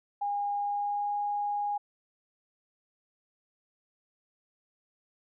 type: tone with pitch glide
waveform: sine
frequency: 814 to 821.6 Hz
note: G#5 to G#5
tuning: -35 to -19 cents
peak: -28 dBFS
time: 0.21-1.78 s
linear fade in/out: 10 ms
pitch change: +16 cents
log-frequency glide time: 0.54-1.15 s
effects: none